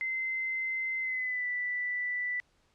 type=tone with pitch glide; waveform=sine; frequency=2067 to 1975.9 Hz; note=C7 to B6; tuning=-22 to 0 cents; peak=-30 dBFS; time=0.01-2.4 s; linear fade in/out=0 ms; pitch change=-78 cents; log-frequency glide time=1-1.47 s; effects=pink hiss -70 dBFS RMS until 2.74 s + low-pass 7000 Hz 12 dB/octave